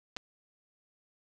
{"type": "clicks", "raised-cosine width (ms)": 0.2, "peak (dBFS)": -21, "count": 2, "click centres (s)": [0.165, 0.169], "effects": ["10-bit"]}